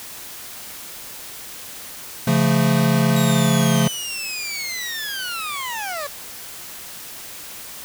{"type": "chord", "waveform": "square", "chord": "Db augmented", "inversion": "none", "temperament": "equal with one note detuned", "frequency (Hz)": [138.59, 172.41, 220], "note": ["Db3", "F3", "A3"], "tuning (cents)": [0, -22, 0], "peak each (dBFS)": -20, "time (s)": [2.27, 3.88], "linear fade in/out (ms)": 5}
{"type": "linear sweep", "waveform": "20% pulse", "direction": "down", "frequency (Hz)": [3836, 554.4], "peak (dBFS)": -21, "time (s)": [3.16, 6.07], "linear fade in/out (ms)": 5}
{"effects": ["white hiss -36 dBFS RMS until 7.84 s"]}